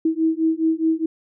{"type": "beating tone pair", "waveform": "sine", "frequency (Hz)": [319.8, 324.6], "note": ["D#4", "E4"], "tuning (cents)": [48, -27], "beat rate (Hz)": 4.8, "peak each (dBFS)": -20, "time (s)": [0.05, 1.06], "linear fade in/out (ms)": 5, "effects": []}